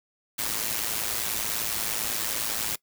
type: noise with amplitude modulation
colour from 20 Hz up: white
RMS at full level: -26 dBFS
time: 0.38-2.76 s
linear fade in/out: 10 ms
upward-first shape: sine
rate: 110 Hz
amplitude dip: 70%
effects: noise-tail reverb RT60 0.1 s tail -22 dB re dry

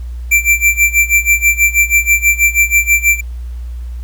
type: tone with tremolo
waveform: square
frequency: 2349 Hz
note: D7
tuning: in tune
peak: -6 dBFS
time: 0.31-3.21 s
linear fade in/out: 10 ms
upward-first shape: sine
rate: 6.2 Hz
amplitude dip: 90%
effects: added 60 Hz sine -21 dBFS peak until 4.03 s + pink hiss -49 dBFS RMS until 4.03 s

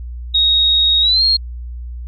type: tone with pitch glide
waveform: sine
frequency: 3761 to 4246 Hz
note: A#7 to C8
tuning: +15 to +25 cents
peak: -10 dBFS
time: 0.34-1.37 s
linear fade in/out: 10 ms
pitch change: +210 cents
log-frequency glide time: 1.01-1.23 s
effects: added 60 Hz sine -25 dBFS peak until 2.07 s

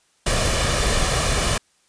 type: noise with comb filter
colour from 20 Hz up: pink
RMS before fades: -20 dBFS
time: 0.26-1.58 s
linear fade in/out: 5 ms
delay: 1.7 ms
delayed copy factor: +0.5
effects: white hiss -62 dBFS RMS until 1.88 s + resampled to 22050 Hz

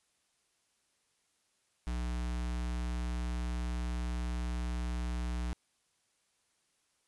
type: tone with notch filter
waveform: square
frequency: 60 Hz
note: B1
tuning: 49 cents flat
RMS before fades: -35 dBFS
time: 1.87-5.53 s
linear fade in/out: 0 ms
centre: 490 Hz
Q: 1.8
effects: white hiss -75 dBFS RMS until 7.07 s + resampled to 24000 Hz

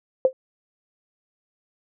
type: tone with exponential decay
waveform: sine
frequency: 521 Hz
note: C5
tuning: 7 cents flat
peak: -9 dBFS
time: 0.25-0.33 s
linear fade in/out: 1 ms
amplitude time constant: 17 ms
effects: none

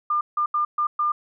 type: tone bursts at uneven times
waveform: sine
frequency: 1201 Hz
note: D6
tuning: 38 cents sharp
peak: -19 dBFS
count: 5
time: 0.1-0.21 / 0.37-0.46 / 0.54-0.65 / 0.78-0.87 / 0.99-1.12 s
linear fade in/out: 5 ms
effects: none

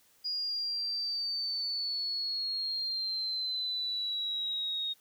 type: exponential sweep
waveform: sine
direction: down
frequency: 4880 to 3729 Hz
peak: -31 dBFS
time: 0.24-4.94 s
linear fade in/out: 20 ms
effects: white hiss -65 dBFS RMS until 5 s

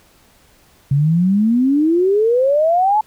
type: exponential sweep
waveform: sine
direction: up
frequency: 135.4 to 878 Hz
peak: -11 dBFS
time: 0.91-3.01 s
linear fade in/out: 5 ms
effects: pink hiss -52 dBFS RMS until 3.06 s

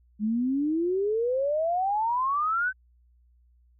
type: exponential sweep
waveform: sine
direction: up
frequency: 205.7 to 1550 Hz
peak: -23 dBFS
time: 0.19-2.73 s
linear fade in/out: 50 ms
effects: added 60 Hz sine -58 dBFS peak until 3.79 s

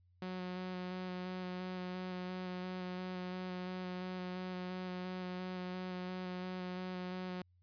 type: tone with vibrato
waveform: sawtooth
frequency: 182.8 Hz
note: F#3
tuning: 21 cents flat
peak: -36 dBFS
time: 0.22-7.42 s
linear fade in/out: 2 ms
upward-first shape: square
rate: 2.9 Hz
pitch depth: 11 cents each way
effects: added 89 Hz sine -66 dBFS peak until 7.62 s + resampled to 11025 Hz

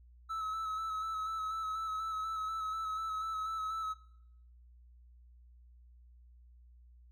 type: tone with vibrato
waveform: triangle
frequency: 1300 Hz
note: E6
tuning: 24 cents flat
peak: -33 dBFS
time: 0.29-3.94 s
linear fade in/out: 20 ms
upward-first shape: square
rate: 4.1 Hz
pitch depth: 22 cents each way
effects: noise-tail reverb RT60 0.8 s tail -20 dB re dry + added 60 Hz sine -56 dBFS peak until 7.11 s

